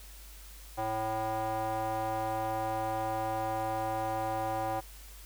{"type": "tone with band-pass filter", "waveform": "square", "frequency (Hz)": 110, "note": "A2", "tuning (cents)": 0, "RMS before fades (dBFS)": -33, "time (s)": [0.77, 4.81], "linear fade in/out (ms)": 20, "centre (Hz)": 770, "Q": 3, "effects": ["added 50 Hz sine -48 dBFS peak until 5.25 s", "white hiss -53 dBFS RMS until 5.25 s"]}